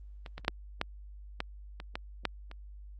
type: clicks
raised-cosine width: 0.3 ms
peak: -27 / -25 / -27 / -9 / -13 / -16 / -26 / -19 / -12 / -30 dBFS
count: 10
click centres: 0.262 / 0.38 / 0.448 / 0.481 / 0.814 / 1.404 / 1.801 / 1.955 / 2.253 / 2.514 s
effects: added 50 Hz sine -45 dBFS peak until 2.99 s + Opus 24 kbps